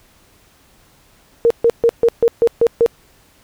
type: tone bursts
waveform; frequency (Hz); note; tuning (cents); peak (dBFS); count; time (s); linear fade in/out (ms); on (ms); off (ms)
sine; 466.2; A#4; 0; -8; 8; 1.45-2.862; 0; 54; 140
effects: pink hiss -52 dBFS RMS until 3.43 s